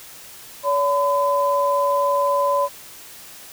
sine tone pair together, 568 / 1012 Hz, C#5 / B5, +42 / +42 cents, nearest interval minor seventh, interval 1000 cents, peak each -19 dBFS, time 0.63-2.69 s, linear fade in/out 50 ms, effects white hiss -41 dBFS RMS until 3.52 s

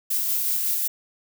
violet noise with tremolo, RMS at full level -23 dBFS, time 0.1-0.88 s, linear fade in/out 10 ms, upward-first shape sine, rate 5.4 Hz, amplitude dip 25%, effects none

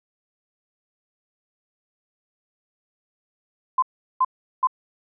sine tone bursts, 1031 Hz, C6, 26 cents flat, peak -15 dBFS, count 3, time 3.78-4.672 s, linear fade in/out 5 ms, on 44 ms, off 380 ms, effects none

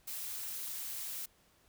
blue noise with amplitude modulation, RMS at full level -39 dBFS, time 0.07-1.26 s, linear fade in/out 10 ms, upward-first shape sine, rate 247 Hz, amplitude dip 45%, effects pink hiss -68 dBFS RMS until 1.68 s

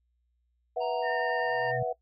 sine chord, B suspended fourth, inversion none, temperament equal with one note detuned, 489.9 / 659.3 / 740 Hz, B4 / E5 / F#5, -14 / 0 / 0 cents, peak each -32 dBFS, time 0.76-1.93 s, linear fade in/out 10 ms
harmonic tone, 932.3 Hz, A#5, in tune, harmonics 1 / 3 / 5, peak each -35 / -45 / -49 dBFS, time 0.8-1.72 s, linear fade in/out 20 ms
sine tone with vibrato, 1821 Hz, A#6, 41 cents flat, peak -32 dBFS, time 1.02-1.8 s, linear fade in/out 50 ms, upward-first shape square, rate 10 Hz, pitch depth 10 cents each way
sine tone with exponential growth, 126.3 Hz, B2, 39 cents sharp, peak -29 dBFS, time 1.39-1.83 s, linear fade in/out 5 ms, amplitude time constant 94 ms
effects noise-tail reverb RT60 0.1 s tail -21 dB re dry + added 60 Hz sine -70 dBFS peak until 2.01 s

